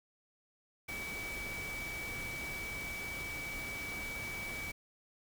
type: tone in noise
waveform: sine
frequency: 2287 Hz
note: D7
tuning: 47 cents flat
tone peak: -40 dBFS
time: 0.88-4.72 s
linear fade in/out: 10 ms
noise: pink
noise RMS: -45 dBFS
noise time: 0.88-4.72 s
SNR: +2 dB
effects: none